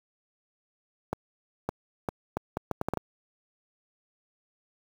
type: accelerating click train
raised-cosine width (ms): 1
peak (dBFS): -14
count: 10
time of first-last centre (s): 1.13-2.972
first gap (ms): 560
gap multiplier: 0.71
effects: high-pass 60 Hz 12 dB/octave + 7-bit